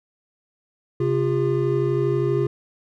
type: tone cluster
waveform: triangle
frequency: 133.7 / 352 / 404.4 Hz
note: C3 / F4 / G#4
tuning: +38 / +14 / -46 cents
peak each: -21 dBFS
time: 1-2.47 s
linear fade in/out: 5 ms
effects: none